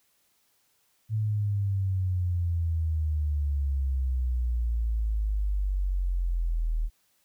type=exponential sweep; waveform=sine; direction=down; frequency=110 to 38.89 Hz; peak=-24 dBFS; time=1.09-6.9 s; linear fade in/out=50 ms; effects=white hiss -69 dBFS RMS until 7.24 s